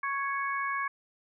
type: harmonic tone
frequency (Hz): 554.4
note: C#5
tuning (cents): 0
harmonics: 2 / 3 / 4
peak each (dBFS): -31 / -34 / -37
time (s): 0.03-0.88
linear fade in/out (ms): 5
effects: none